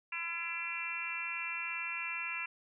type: harmonic tone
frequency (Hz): 337.7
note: E4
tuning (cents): +42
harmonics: 3 / 4 / 5 / 6 / 7 / 8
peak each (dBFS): -47 / -46 / -47 / -47 / -39 / -40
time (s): 0.12-2.46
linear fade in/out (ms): 5
effects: none